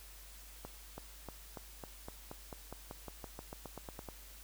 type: accelerating click train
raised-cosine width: 1 ms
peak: -30 dBFS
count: 19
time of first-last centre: 0.65-4.088 s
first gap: 330 ms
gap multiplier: 0.93
effects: added 50 Hz sine -54 dBFS peak until 4.43 s + white hiss -56 dBFS RMS until 4.43 s

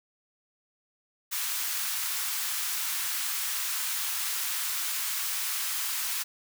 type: high-pass noise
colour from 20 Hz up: white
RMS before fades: -31 dBFS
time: 1.31-6.24 s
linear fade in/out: 20 ms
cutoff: 1000 Hz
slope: 24 dB/octave
effects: none

